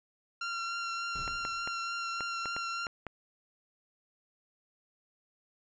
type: tone with vibrato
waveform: sawtooth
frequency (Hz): 1374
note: F6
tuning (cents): -29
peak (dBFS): -30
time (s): 0.41-2.87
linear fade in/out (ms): 5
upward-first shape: triangle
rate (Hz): 3.4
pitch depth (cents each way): 17
type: noise with exponential decay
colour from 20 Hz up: brown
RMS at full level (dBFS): -41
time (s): 1.15-1.94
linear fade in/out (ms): 5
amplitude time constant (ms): 170
type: clicks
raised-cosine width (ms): 0.5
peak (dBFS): -23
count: 8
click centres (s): 1.278 / 1.451 / 1.675 / 2.207 / 2.457 / 2.565 / 2.868 / 3.067
effects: resampled to 16000 Hz